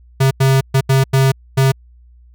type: tone bursts at uneven times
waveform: square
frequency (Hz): 134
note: C3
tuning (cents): +42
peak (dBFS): -10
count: 6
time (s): 0.2-0.31 / 0.4-0.61 / 0.74-0.81 / 0.89-1.04 / 1.13-1.32 / 1.57-1.72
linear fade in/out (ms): 10
effects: added 60 Hz sine -42 dBFS peak until 2.34 s